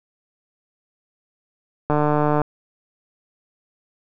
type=click train; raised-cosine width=1 ms; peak=-6 dBFS; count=78; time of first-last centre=1.9-2.417 s; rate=149 Hz; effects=none

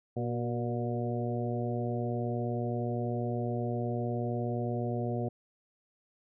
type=harmonic tone with a mistuned harmonic; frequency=119.5 Hz; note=A#2; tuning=43 cents sharp; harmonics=1 / 2 / 3 / 4 / 5 / 6; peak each=-33 / -36 / -38 / -39 / -40 / -41 dBFS; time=0.16-5.29 s; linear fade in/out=10 ms; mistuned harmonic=3; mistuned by=+39 cents; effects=none

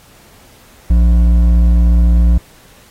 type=tone with hard clipping; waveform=triangle; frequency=58.4 Hz; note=A#1; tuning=4 cents sharp; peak=-8 dBFS; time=0.9-2.38 s; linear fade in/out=5 ms; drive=11 dB; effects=pink hiss -45 dBFS RMS until 2.9 s + AAC 48 kbps

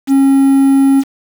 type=tone with quantisation; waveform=triangle; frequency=272.6 Hz; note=C#4; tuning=29 cents flat; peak=-4 dBFS; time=0.07-1.04 s; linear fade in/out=50 ms; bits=5; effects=none

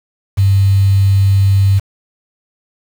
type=tone with quantisation; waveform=sine; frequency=98 Hz; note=G2; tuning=in tune; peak=-7 dBFS; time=0.37-1.8 s; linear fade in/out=20 ms; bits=5; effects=none

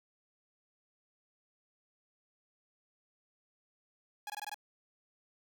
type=tone bursts; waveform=sawtooth; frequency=830.6 Hz; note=G#5; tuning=in tune; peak=-35 dBFS; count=6; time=4.27-4.544 s; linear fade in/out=2 ms; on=29 ms; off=20 ms; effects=none

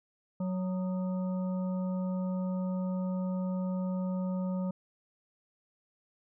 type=harmonic tone with a mistuned harmonic; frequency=185 Hz; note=F#3; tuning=in tune; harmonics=1 / 3 / 5 / 7; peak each=-30 / -40 / -48 / -51 dBFS; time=0.4-4.71 s; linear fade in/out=5 ms; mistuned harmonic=7; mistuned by=-77 cents; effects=none

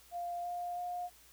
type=tone with pitch steps; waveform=sine; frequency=698.5 / 705 / 711.5 Hz; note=F5 / F5 / F5; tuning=0 / +16 / +32 cents; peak=-36 dBFS; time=0.11-1.1 s; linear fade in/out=50 ms; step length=330 ms; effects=added 60 Hz sine -68 dBFS peak until 1.32 s + white hiss -61 dBFS RMS until 1.32 s

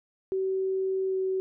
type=tone with pitch glide; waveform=sine; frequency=380.9 to 378.3 Hz; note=G4 to F#4; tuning=-50 to +38 cents; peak=-25 dBFS; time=0.32-1.4 s; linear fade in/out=0 ms; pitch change=-12 cents; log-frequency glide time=1.07-1.16 s; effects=none

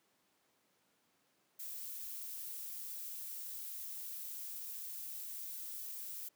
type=noise; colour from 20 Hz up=violet; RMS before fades=-45 dBFS; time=1.59-6.29 s; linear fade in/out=10 ms; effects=pink hiss -75 dBFS RMS until 6.35 s + high-pass 200 Hz 12 dB/octave

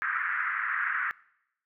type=band-pass noise; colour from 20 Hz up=pink; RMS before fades=-30 dBFS; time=0.02-1.11 s; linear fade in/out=0 ms; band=1300 to 1900 Hz; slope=48 dB/octave; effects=noise-tail reverb RT60 0.8 s tail -23 dB re dry

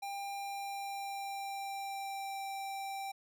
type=tone with pitch glide; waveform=square; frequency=797 to 783.8 Hz; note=G5 to G5; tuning=+28 to 0 cents; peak=-39 dBFS; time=0.02-3.12 s; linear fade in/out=10 ms; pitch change=-28 cents; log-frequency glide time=0.35-2.42 s; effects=none

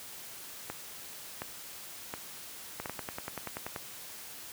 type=two click trains; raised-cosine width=0.5 ms; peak=-21 / -21 dBFS; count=11 / 4; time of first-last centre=2.8-3.762 / 0.7-2.858 s; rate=10.4 / 1.39 Hz; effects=white hiss -46 dBFS RMS until 4.52 s + high-pass 60 Hz 12 dB/octave

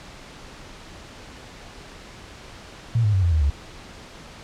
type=tone with pitch steps; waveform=sine; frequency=115.7 / 104.88 / 95.07 / 86.18 / 78.12 / 70.81 Hz; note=A#2 / G#2 / F#2 / F2 / D#2 / C#2; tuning=-13 / +17 / +47 / -22 / +8 / +37 cents; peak=-16 dBFS; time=2.95-3.502 s; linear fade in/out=5 ms; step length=92 ms; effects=pink hiss -42 dBFS RMS until 4.43 s + low-pass 6000 Hz 12 dB/octave

